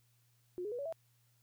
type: tone with pitch steps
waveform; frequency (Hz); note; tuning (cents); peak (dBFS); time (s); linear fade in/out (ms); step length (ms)
sine; 359.3 / 417.5 / 485.2 / 563.8 / 655.2; F4 / G#4 / B4 / C#5 / E5; +49 / +9 / -31 / +29 / -11; -37; 0.58-0.925; 0; 69
effects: added 119 Hz sine -70 dBFS peak until 1.42 s + white hiss -75 dBFS RMS until 1.42 s